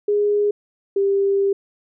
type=tone pair in turn; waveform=sine; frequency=412.8 / 395.6 Hz; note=G#4 / G4; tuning=-10 / +16 cents; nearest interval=minor second; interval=74 cents; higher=first; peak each=-15 dBFS; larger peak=neither; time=0.08-0.51 / 0.96-1.53 s; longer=second; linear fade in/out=5 ms; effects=none